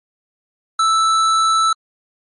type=tone with tanh clipping; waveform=sine; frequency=1318.5 Hz; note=E6; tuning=in tune; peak=-14 dBFS; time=0.79-1.73 s; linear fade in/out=5 ms; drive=17 dB; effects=MP3 48 kbps